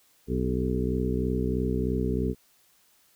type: harmonic tone with a mistuned harmonic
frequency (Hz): 63.1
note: B1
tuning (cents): +38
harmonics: 1 / 2 / 3 / 4 / 5 / 6 / 7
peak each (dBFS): -30 / -32 / -31 / -31 / -39 / -33 / -33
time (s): 0.27-2.35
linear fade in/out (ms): 50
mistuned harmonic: 7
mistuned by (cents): -27
effects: white hiss -63 dBFS RMS until 3.15 s